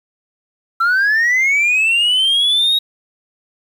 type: linear sweep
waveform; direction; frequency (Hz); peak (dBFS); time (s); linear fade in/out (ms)
sine; up; 1329 to 3804; -9; 0.8-2.79; 10
effects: tanh soft clip ceiling -10 dBFS + 7-bit